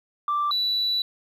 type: tone pair in turn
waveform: sine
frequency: 1174.7 / 3951 Hz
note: D6 / B7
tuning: 0 / 0 cents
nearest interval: octave + major sixth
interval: 2100 cents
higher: second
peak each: -20 dBFS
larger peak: neither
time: 0.28-0.51 / 0.51-1.02 s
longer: second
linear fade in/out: 2 ms
effects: tanh soft clip ceiling -18 dBFS + 10-bit